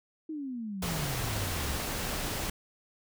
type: exponential sweep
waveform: sine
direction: down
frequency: 323.1 to 67 Hz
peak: -34 dBFS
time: 0.29-1.77 s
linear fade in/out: 5 ms
type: noise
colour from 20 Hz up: pink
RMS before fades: -34 dBFS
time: 0.82-2.5 s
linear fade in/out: 5 ms
effects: none